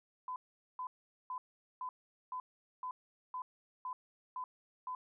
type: tone bursts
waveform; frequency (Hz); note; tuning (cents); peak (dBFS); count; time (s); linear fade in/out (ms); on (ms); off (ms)
sine; 1010; B5; +39; -38; 10; 0.28-4.95; 2; 80; 430
effects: none